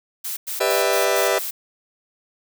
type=noise bursts; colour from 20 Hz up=blue; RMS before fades=-28 dBFS; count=6; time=0.24-1.51 s; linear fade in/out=10 ms; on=130 ms; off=98 ms
type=chord; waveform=sawtooth; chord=E minor seventh; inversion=first; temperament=just; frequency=395.6 / 494.4 / 593.3 / 659.3 Hz; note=G4 / B4 / D5 / E5; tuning=+16 / +2 / +18 / 0 cents; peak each=-19 dBFS; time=0.6-1.39 s; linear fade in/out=10 ms
effects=none